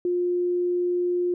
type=tone; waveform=sine; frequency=354.6 Hz; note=F4; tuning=26 cents sharp; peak=-21 dBFS; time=0.05-1.34 s; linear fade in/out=2 ms; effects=none

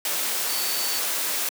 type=tone in noise; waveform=sine; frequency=4512 Hz; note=C#8; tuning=30 cents sharp; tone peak=-31 dBFS; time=0.49-0.99 s; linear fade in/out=2 ms; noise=white; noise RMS=-26 dBFS; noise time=0.05-1.49 s; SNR=-8 dB; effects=high-pass 300 Hz 12 dB/octave

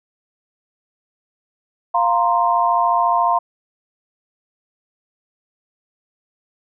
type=chord; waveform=sine; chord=F suspended fourth; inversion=none; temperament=equal; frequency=698.5 / 932.3 / 1046.5 Hz; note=F5 / Bb5 / C6; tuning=0 / 0 / 0 cents; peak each=-18 dBFS; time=1.94-3.39 s; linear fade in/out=10 ms; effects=none

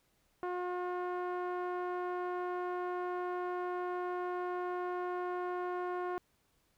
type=tone with low-pass filter; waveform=sawtooth; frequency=358.7 Hz; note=F4; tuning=46 cents sharp; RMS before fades=-37 dBFS; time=0.43-6.18 s; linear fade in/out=0 ms; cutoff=1200 Hz; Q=1.6; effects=pink hiss -74 dBFS RMS until 6.77 s

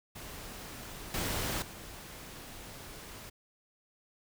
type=noise with level steps; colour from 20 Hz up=pink; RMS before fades=-45 / -34 / -47 dBFS; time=0.15-3.3 s; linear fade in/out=10 ms; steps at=1.14 / 1.62 s; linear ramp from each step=2 ms; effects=none

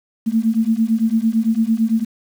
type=beating tone pair; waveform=sine; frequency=220 / 228.9 Hz; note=A3 / A#3; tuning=0 / -31 cents; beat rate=8.9 Hz; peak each=-17 / -17 dBFS; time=0.26-2.05 s; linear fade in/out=20 ms; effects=7-bit

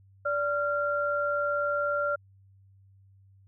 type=tone pair together; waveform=sine; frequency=581 / 1381.9 Hz; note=D5 / F6; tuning=-19 / -19 cents; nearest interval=octave + minor third; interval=1500 cents; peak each=-28 dBFS; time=0.25-2.16 s; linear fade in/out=10 ms; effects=added 97 Hz sine -55 dBFS peak until 3.47 s

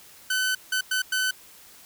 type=tone bursts at uneven times; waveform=sawtooth; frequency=1514 Hz; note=F#6; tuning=39 cents sharp; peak=-19 dBFS; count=4; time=0.3-0.55 / 0.72-0.81 / 0.91-1.02 / 1.12-1.31 s; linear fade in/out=5 ms; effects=white hiss -50 dBFS RMS until 1.85 s

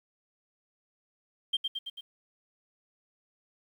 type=tone with echo; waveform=sine; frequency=3171 Hz; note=G7; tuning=19 cents sharp; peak=-23 dBFS; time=1.53-1.57 s; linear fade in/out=10 ms; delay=110 ms; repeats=4; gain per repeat=-4 dB; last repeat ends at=2.01 s; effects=tanh soft clip ceiling -21 dBFS + 10-bit

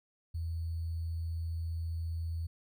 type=tone with sample-and-hold; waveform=sine; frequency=82.6 Hz; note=E2; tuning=4 cents sharp; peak=-33 dBFS; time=0.34-2.47 s; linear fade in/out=10 ms; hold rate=4410 Hz; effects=none

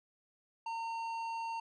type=tone with tanh clipping; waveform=sine; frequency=913 Hz; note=A#5; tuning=36 cents flat; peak=-38 dBFS; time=0.66-1.6 s; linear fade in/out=5 ms; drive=11 dB; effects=none

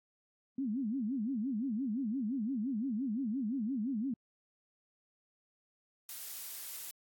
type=tone with vibrato; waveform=sine; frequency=240 Hz; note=B3; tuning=49 cents flat; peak=-32 dBFS; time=0.58-4.14 s; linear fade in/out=5 ms; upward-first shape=sine; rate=5.8 Hz; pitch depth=270 cents each way
type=noise; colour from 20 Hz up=blue; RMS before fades=-43 dBFS; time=6.09-6.91 s; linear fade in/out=2 ms
effects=AAC 64 kbps

